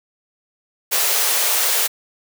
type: high-pass noise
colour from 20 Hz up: white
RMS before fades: -18 dBFS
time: 0.91-1.88 s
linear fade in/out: 20 ms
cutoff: 400 Hz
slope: 48 dB/octave
effects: none